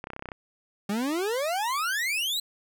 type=clicks; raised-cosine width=0.5 ms; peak=-21 dBFS; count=10; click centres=0.041 / 0.071 / 0.103 / 0.134 / 0.164 / 0.194 / 0.224 / 0.257 / 0.288 / 0.318 s
type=exponential sweep; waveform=40% pulse; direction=up; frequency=194.4 to 4111 Hz; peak=-25 dBFS; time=0.89-2.4 s; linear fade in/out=5 ms
effects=none